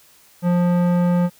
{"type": "tone with low-pass filter", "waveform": "square", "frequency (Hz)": 176.1, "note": "F3", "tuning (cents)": 15, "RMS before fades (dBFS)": -17, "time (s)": [0.42, 1.3], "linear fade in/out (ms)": 50, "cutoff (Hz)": 1100, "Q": 0.65, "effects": ["white hiss -52 dBFS RMS until 1.39 s"]}